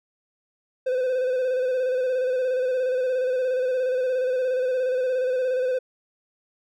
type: tone with vibrato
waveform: triangle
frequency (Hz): 510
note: C5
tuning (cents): -44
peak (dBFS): -19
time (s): 0.86-5.79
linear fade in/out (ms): 10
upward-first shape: square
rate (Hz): 17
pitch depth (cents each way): 33
effects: none